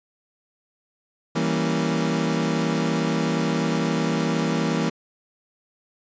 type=chord; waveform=30% pulse; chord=E diminished seventh; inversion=none; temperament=equal; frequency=164.81 / 196 / 233.1 / 277.2 Hz; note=E3 / G3 / Bb3 / Db4; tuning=0 / 0 / 0 / 0 cents; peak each=-22 / -26 / -23 / -27 dBFS; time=1.35-4.9 s; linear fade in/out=10 ms; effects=resampled to 16000 Hz